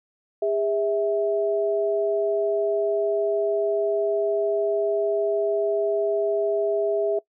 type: tone pair together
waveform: sine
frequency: 406.5 / 653 Hz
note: G#4 / E5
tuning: -37 / -17 cents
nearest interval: minor sixth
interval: 820 cents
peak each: -23 dBFS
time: 0.42-7.19 s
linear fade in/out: 5 ms
effects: noise-tail reverb RT60 0.1 s tail -21 dB re dry